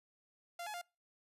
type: tone with pitch steps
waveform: sawtooth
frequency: 693 / 847 / 701 Hz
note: F5 / G#5 / F5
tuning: -14 / +34 / +6 cents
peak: -38 dBFS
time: 0.59-0.815 s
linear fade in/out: 5 ms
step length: 75 ms
effects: noise-tail reverb RT60 0.3 s tail -26 dB re dry + resampled to 32000 Hz

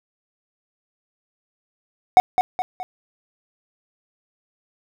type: tone with echo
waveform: triangle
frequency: 739 Hz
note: F#5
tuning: 2 cents flat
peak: -4 dBFS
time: 2.17-2.2 s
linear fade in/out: 0 ms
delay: 210 ms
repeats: 3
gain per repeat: -7 dB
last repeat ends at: 2.83 s
effects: none

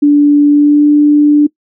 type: tone with pitch glide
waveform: sine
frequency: 291 to 294.9 Hz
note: D4 to D4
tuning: -16 to +7 cents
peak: -3 dBFS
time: 0.02-1.47 s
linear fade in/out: 10 ms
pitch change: +23 cents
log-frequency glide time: 0.48-0.87 s
effects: noise-tail reverb RT60 0.1 s tail -22 dB re dry

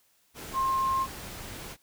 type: tone in noise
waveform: sine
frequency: 1062 Hz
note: C6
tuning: 25 cents sharp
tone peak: -24 dBFS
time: 0.53-1.07 s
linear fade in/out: 50 ms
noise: pink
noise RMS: -41 dBFS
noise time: 0.34-1.77 s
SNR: +14 dB
effects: white hiss -67 dBFS RMS until 1.82 s

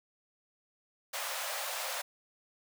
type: high-pass noise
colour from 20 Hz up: pink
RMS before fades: -37 dBFS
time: 1.13-2.02 s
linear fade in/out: 10 ms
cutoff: 520 Hz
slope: 96 dB/octave
effects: none

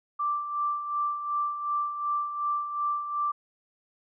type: tone with tremolo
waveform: sine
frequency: 1174.7 Hz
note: D6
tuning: in tune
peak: -24 dBFS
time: 0.19-3.32 s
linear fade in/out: 10 ms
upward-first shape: sine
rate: 2.7 Hz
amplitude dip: 60%
effects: none

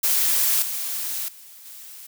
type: noise with level steps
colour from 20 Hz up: blue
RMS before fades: -20 / -28 / -45 / -41 dBFS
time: 0.03-2.07 s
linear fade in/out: 10 ms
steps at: 0.62 / 1.28 / 1.65 s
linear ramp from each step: 5 ms
effects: none

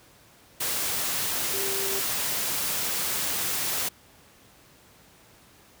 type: tone in noise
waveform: sine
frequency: 392 Hz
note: G4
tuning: in tune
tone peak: -33 dBFS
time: 1.53-2 s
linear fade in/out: 10 ms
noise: white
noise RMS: -28 dBFS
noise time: 0.6-3.89 s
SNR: -8 dB
effects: pink hiss -55 dBFS RMS until 5.8 s + high-pass 60 Hz 12 dB/octave

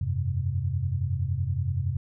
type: chord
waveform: sine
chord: F suspended second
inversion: none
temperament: equal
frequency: 87.31 / 98 / 130.81 Hz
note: F2 / G2 / C3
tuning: 0 / 0 / 0 cents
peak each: -29 dBFS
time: 0.01-1.97 s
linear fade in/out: 5 ms
effects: none

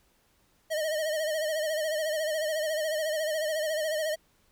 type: tone with vibrato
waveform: square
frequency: 622 Hz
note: D#5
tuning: 1 cent flat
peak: -28 dBFS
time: 0.7-4.16 s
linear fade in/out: 20 ms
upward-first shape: sine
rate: 14 Hz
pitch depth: 65 cents each way
effects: pink hiss -67 dBFS RMS until 4.51 s

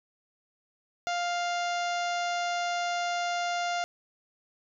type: harmonic tone with a mistuned harmonic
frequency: 700 Hz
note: F5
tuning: 4 cents sharp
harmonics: 1 / 2 / 3 / 4 / 5 / 6 / 7 / 8 / 9 / 10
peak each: -29 / -35 / -39 / -41 / -43 / -45 / -46 / -47 / -48 / -49 dBFS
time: 1.07-3.84 s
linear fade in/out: 0 ms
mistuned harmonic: 10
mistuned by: -40 cents
effects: none

